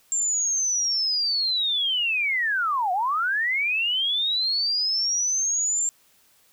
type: linear two-way sweep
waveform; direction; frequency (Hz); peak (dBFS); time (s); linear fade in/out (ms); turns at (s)
sine; down then up; 7400 to 698.5 to 7400; -21; 0.12-5.89; 0; 2.92
effects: white hiss -60 dBFS RMS until 6.52 s